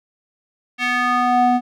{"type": "tone with band-pass filter sweep", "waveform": "square", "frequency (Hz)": 246.9, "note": "B3", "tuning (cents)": 0, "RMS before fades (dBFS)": -17, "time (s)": [0.78, 1.61], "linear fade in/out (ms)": 50, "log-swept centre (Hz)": [2400, 520], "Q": 2.4, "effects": []}